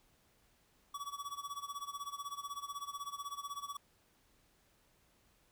square tone with tremolo, 1138 Hz, C#6, 45 cents sharp, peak -39 dBFS, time 0.94-3.77 s, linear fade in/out 5 ms, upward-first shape sine, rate 16 Hz, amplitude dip 85%, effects pink hiss -71 dBFS RMS until 5.51 s

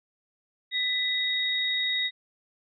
sine tone pair together, 1992 / 3760 Hz, B6 / A#7, +14 / +14 cents, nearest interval major seventh, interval 1100 cents, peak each -29 / -26 dBFS, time 0.71-2.11 s, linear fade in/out 50 ms, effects none

